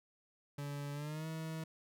40% pulse tone with pitch glide, 143.4 to 160.03 Hz, D3 to D#3, -41 to +49 cents, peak -39 dBFS, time 0.58-1.64 s, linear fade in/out 5 ms, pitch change +190 cents, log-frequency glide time 0.93-1.27 s, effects none

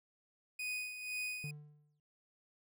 40% pulse tone with tremolo, 2489 Hz, D#7, in tune, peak -36 dBFS, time 0.59-1.51 s, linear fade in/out 5 ms, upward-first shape sine, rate 2 Hz, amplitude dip 60%
triangle tone with exponential decay, 148.6 Hz, D3, 21 cents sharp, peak -37 dBFS, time 1.44-2 s, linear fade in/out 2 ms, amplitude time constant 120 ms
effects none

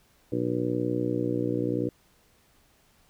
harmonic tone, 60.6 Hz, B1, 32 cents flat, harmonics 2 / 3 / 4 / 5 / 6 / 7 / 8 / 9, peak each -33 / -36 / -35 / -29 / -32 / -42 / -32 / -44 dBFS, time 0.32-1.89 s, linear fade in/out 5 ms, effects pink hiss -63 dBFS RMS until 3.09 s

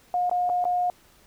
sine tone with dropouts, 716 Hz, F5, 43 cents sharp, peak -21 dBFS, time 0.14-0.9 s, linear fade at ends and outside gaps 1 ms, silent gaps 0.296-0.313 / 0.493-0.498 / 0.642-0.652 s, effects pink hiss -57 dBFS RMS until 1.26 s

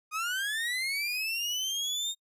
30% pulse linear sweep, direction up, 1224 to 3700 Hz, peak -27 dBFS, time 0.11-2.15 s, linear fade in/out 50 ms, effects noise-tail reverb RT60 0.1 s tail -26 dB re dry + resampled to 32000 Hz

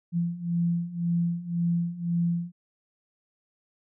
sine beating tone pair, 170 / 171.9 Hz, F3 / F3, -46 / -27 cents, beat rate 1.9 Hz, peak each -29 / -26 dBFS, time 0.12-2.52 s, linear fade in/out 50 ms, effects none

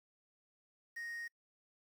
triangle tone with quantisation, 1864.7 Hz, A#6, in tune, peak -40 dBFS, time 0.96-1.28 s, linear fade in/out 10 ms, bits 10, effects noise-tail reverb RT60 0.1 s tail -25 dB re dry

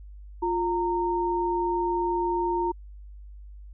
sine tone pair together, 350 / 921.5 Hz, F4 / A#5, +4 / -20 cents, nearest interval octave + perfect fourth, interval 1676 cents, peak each -26 dBFS, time 0.42-2.72 s, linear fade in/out 10 ms, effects added 50 Hz sine -41 dBFS peak until 3.73 s

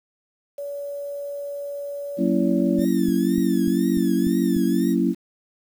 sine tone, 569 Hz, C#5, 45 cents sharp, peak -28 dBFS, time 0.58-2.85 s, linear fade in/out 5 ms
sine chord, F# dominant seventh, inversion none, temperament just, 185 / 231.2 / 277.5 / 333 Hz, F#3 / A#3 / C#4 / E4, 0 / -14 / +2 / +18 cents, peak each -23 dBFS, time 2.17-5.15 s, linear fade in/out 50 ms
5% pulse tone with vibrato, 1760 Hz, A6, in tune, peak -28 dBFS, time 2.77-4.96 s, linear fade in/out 50 ms, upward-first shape triangle, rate 2 Hz, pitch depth 140 cents each way
click train, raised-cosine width 5 ms, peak -22 dBFS, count 7, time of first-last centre 2.79-4.565 s, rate 3.38 Hz
effects 8-bit

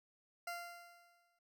20% pulse tone with exponential decay, 693 Hz, F5, 14 cents flat, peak -35 dBFS, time 0.47-1.39 s, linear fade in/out 5 ms, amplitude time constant 200 ms, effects none

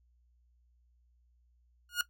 sawtooth tone with exponential growth, 1435 Hz, F6, 47 cents sharp, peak -20 dBFS, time 1.89-2.01 s, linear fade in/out 2 ms, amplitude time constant 25 ms, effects noise-tail reverb RT60 0.1 s tail -17 dB re dry + added 60 Hz sine -65 dBFS peak until 2.09 s

